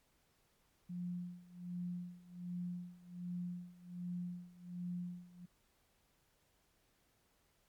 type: tone with tremolo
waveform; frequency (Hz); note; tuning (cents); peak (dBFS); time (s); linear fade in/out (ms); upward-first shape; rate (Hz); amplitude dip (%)
sine; 177.1; F3; +24; -38; 0.89-5.46; 10; sine; 1.3; 90
effects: pink hiss -75 dBFS RMS until 7.68 s + MP3 96 kbps